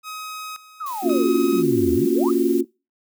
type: tone with tremolo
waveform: sawtooth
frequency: 1265 Hz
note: D#6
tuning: 28 cents sharp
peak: -27 dBFS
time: 0.03-1.64 s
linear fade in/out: 50 ms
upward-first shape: square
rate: 0.94 Hz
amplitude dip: 80%
type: exponential two-way sweep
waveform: sine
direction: down then up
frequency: 1339 to 75.5 to 1339 Hz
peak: -26 dBFS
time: 0.8-2.31 s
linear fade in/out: 10 ms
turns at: 1.93 s
type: noise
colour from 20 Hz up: blue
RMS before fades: -38 dBFS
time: 0.86-2.61 s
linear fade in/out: 5 ms
type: chord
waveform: sine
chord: Gb major seventh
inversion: first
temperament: equal with one note detuned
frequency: 233.1 / 278.1 / 349.2 / 370 Hz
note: Bb3 / Db4 / F4 / Gb4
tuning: 0 / +6 / 0 / 0 cents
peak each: -24 / -21 / -19 / -23 dBFS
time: 1.02-2.65 s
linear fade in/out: 50 ms
effects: noise-tail reverb RT60 0.3 s tail -24 dB re dry